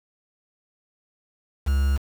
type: tone with quantisation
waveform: triangle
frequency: 69 Hz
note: C#2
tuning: 7 cents flat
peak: -16 dBFS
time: 1.66-1.98 s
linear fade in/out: 20 ms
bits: 6
effects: none